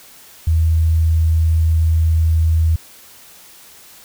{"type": "tone", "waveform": "sine", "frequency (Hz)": 80.8, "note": "E2", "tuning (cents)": -34, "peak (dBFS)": -11, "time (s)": [0.47, 2.76], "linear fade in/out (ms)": 5, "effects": ["white hiss -43 dBFS RMS until 4.04 s"]}